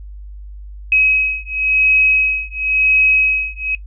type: beating tone pair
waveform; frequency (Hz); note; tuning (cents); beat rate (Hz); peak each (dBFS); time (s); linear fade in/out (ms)
sine; 2546 / 2546.95; D#7 / D#7; +39 / +40; 0.95; -15; 0.92-3.75; 2
effects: noise-tail reverb RT60 0.1 s tail -18 dB re dry + added 50 Hz sine -30 dBFS peak until 3.86 s